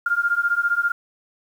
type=beating tone pair; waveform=sine; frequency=1396.9 / 1411.9 Hz; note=F6 / F6; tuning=0 / +18 cents; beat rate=15 Hz; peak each=-21 dBFS; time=0.06-0.92 s; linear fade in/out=5 ms; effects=8-bit